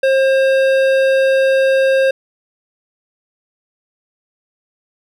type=tone with hard clipping; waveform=triangle; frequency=534 Hz; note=C5; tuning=35 cents sharp; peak=-12 dBFS; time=0.03-2.11 s; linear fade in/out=5 ms; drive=16 dB; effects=none